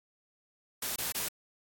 white noise bursts, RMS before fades -34 dBFS, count 3, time 0.82-1.286 s, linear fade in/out 5 ms, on 140 ms, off 23 ms, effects AAC 64 kbps

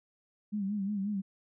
sine tone with vibrato, 201.6 Hz, G3, 49 cents sharp, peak -30 dBFS, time 0.52-1.22 s, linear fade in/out 20 ms, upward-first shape sine, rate 5.6 Hz, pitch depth 82 cents each way, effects none

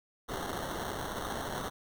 white noise with sample-and-hold, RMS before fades -37 dBFS, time 0.28-1.7 s, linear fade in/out 20 ms, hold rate 2450 Hz, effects none

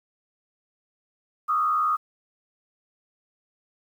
sine tone with frequency modulation, 1240 Hz, D#6, 6 cents flat, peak -20 dBFS, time 1.48-1.97 s, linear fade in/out 20 ms, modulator 80.2 Hz, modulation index 0.74, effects 9-bit

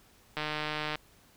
click train, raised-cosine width 0.3 ms, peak -17 dBFS, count 90, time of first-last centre 0.37-0.956 s, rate 152 Hz, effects pink hiss -61 dBFS RMS until 1.36 s

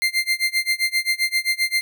30% pulse tone with tremolo, 2093 Hz, C7, in tune, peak -13 dBFS, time 0.02-1.81 s, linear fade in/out 0 ms, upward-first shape sine, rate 7.6 Hz, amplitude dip 95%, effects none

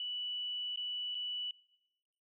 sine tone with dropouts, 2960 Hz, F#7, in tune, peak -36 dBFS, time 0-1.51 s, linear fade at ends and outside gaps 2 ms, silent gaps 0.76-0.773 / 1.147-1.151 s, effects noise-tail reverb RT60 1.0 s tail -23 dB re dry

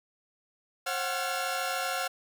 sawtooth tone cluster, 535 / 729 / 762 / 1369 / 1703 Hz, C5 / F#5 / G5 / F6 / G#6, +38 / -26 / -49 / -35 / +43 cents, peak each -33 / -30 / -38 / -30 / -37 dBFS, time 0.86-2.08 s, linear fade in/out 10 ms, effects none

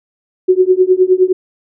sine tone with tremolo, 370 Hz, F#4, in tune, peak -3 dBFS, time 0.48-1.33 s, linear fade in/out 10 ms, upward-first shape triangle, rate 9.7 Hz, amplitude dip 100%, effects none

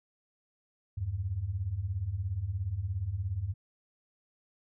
sine beating tone pair, 82.41 / 99.41 Hz, E2 / G2, 0 / +25 cents, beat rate 17 Hz, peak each -36 / -32 dBFS, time 0.97-3.54 s, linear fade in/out 10 ms, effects none

